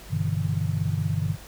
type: chord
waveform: sine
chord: E minor seventh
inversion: first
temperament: just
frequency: 98.89 / 123.61 / 148.33 / 164.81 Hz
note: G2 / B2 / D3 / E3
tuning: +16 / +2 / +18 / 0 cents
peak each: -27 / -31 / -27 / -30 dBFS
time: 0.09-1.37 s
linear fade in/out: 50 ms
effects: added 50 Hz sine -48 dBFS peak until 1.47 s + pink hiss -46 dBFS RMS until 1.47 s